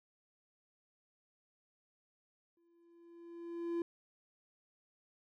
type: tone with exponential growth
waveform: triangle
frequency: 340 Hz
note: F4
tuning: 46 cents flat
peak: -30 dBFS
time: 2.57-3.82 s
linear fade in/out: 2 ms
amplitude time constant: 270 ms
effects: none